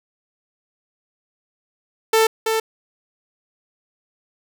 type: tone with echo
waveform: sawtooth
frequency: 444.1 Hz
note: A4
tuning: 16 cents sharp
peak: -9 dBFS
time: 2.13-2.27 s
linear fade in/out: 5 ms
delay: 330 ms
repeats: 1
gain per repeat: -5 dB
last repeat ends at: 2.6 s
effects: none